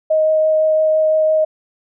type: tone with vibrato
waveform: sine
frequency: 626 Hz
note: D#5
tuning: 10 cents sharp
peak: -11 dBFS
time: 0.1-1.45 s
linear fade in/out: 10 ms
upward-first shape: triangle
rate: 5.9 Hz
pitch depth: 8 cents each way
effects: none